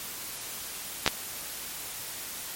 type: clicks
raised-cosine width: 0.2 ms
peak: -3 dBFS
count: 2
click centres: 1.063 / 1.077 s
effects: white hiss -38 dBFS RMS until 2.55 s + MP3 64 kbps